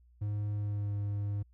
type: tone with pitch glide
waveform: triangle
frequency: 103.83 to 102.05 Hz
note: G#2 to G#2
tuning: 0 to -30 cents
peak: -29 dBFS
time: 0.21-1.43 s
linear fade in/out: 10 ms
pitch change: -30 cents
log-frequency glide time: 0.53-0.94 s
effects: added 60 Hz sine -59 dBFS peak until 1.53 s